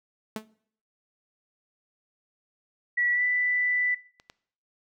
sawtooth tone with exponential decay, 217.5 Hz, A3, 20 cents flat, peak -24 dBFS, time 0.36-0.46 s, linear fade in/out 2 ms, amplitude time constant 20 ms
sine tone with pitch glide, 1942 to 1982.8 Hz, B6 to B6, -30 to +6 cents, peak -22 dBFS, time 2.97-3.95 s, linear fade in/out 10 ms, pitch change +36 cents, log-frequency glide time 3.12-3.23 s
clicks, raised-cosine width 0.2 ms, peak -33 / -27 dBFS, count 2, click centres 4.199 / 4.299 s
effects noise-tail reverb RT60 0.6 s tail -20 dB re dry

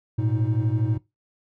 triangle tone cluster, 107.4 / 119.7 / 314.4 Hz, A2 / A#2 / D#4, -41 / +46 / +18 cents, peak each -21 / -21 / -28 dBFS, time 0.18-0.98 s, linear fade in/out 10 ms, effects noise-tail reverb RT60 0.2 s tail -20 dB re dry + tanh soft clip ceiling -12 dBFS

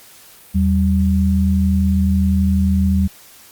sine tone pair together, 80.8 / 192.53 Hz, E2 / G3, -34 / -31 cents, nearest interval octave + minor third, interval 1503 cents, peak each -15 dBFS, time 0.54-3.08 s, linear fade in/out 20 ms, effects white hiss -44 dBFS RMS until 3.51 s + Opus 48 kbps

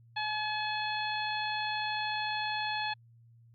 harmonic tone, 853 Hz, G#5, 46 cents sharp, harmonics 1 / 2 / 3 / 4 / 5, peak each -34 / -37 / -39 / -40 / -41 dBFS, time 0.16-2.94 s, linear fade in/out 10 ms, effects added 116 Hz sine -56 dBFS peak until 3.54 s + Opus 48 kbps

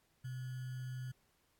sine tone with sample-and-hold, 127.4 Hz, C3, 46 cents flat, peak -40 dBFS, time 0.24-1.12 s, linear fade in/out 10 ms, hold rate 1575 Hz, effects pink hiss -75 dBFS RMS until 1.59 s + AAC 64 kbps

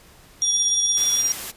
square tone with vibrato, 3429 Hz, A7, 45 cents flat, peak -25 dBFS, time 0.41-1.23 s, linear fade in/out 50 ms, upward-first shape sine, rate 6.6 Hz, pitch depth 18 cents each way
sine tone with tremolo, 5700 Hz, F8, 34 cents sharp, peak -17 dBFS, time 0.42-1.32 s, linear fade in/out 0 ms, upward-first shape square, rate 17 Hz, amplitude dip 35%
white noise, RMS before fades -32 dBFS, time 0.96-1.52 s, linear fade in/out 20 ms
effects pink hiss -50 dBFS RMS until 1.56 s + resampled to 32000 Hz

